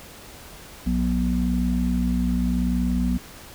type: harmonic tone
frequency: 60.8 Hz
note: B1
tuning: 26 cents flat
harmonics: 1 / 3 / 4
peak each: -24 / -24 / -24 dBFS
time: 0.86-3.18 s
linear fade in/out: 10 ms
effects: pink hiss -43 dBFS RMS until 3.54 s